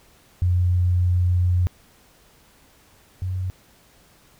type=tone pair in turn; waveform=sine; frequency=89.3 / 92.53 Hz; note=F2 / F#2; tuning=+39 / +1 cents; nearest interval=minor second; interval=62 cents; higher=second; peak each=-16 / -23 dBFS; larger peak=first; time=0.42-1.67 / 3.22-3.5 s; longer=first; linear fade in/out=0 ms; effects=pink hiss -55 dBFS RMS until 4.39 s